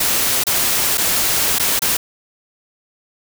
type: noise with dropouts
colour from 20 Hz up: white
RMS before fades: -17 dBFS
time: 0-1.97 s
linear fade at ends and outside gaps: 5 ms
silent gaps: 0.438-0.467 / 0.974-0.979 / 1.586-1.596 / 1.793-1.819 s
effects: none